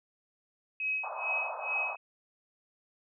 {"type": "tone with tremolo", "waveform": "sine", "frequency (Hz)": 2548, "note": "D#7", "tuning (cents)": 41, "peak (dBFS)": -28, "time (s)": [0.8, 1.97], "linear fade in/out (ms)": 2, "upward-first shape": "sine", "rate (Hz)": 2.3, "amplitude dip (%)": 95}
{"type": "band-pass noise", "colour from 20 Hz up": "pink", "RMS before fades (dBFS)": -39, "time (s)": [1.03, 1.96], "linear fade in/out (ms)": 10, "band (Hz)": [610, 1200], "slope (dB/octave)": 48}
{"effects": []}